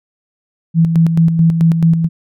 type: tone with tremolo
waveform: sine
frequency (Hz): 164.81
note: E3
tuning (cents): 0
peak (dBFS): -6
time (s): 0.74-2.09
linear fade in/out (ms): 50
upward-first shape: square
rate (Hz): 4.6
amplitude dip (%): 50
effects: none